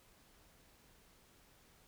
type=silence; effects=pink hiss -66 dBFS RMS until 1.87 s